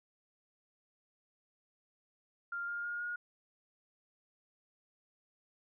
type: tone with pitch steps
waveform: sine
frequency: 1396.9 / 1409.9 / 1423 / 1436.2 Hz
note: F6 / F6 / F6 / F6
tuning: 0 / +16 / +32 / +48 cents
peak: -36 dBFS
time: 2.52-3.16 s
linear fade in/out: 5 ms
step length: 160 ms
effects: none